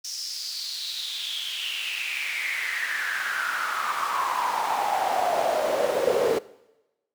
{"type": "noise with high-pass filter sweep", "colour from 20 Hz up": "brown", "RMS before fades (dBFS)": -27, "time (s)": [0.04, 6.39], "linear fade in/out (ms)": 10, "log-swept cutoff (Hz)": [5600, 450], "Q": 6.8, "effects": ["noise-tail reverb RT60 1.0 s tail -20 dB re dry"]}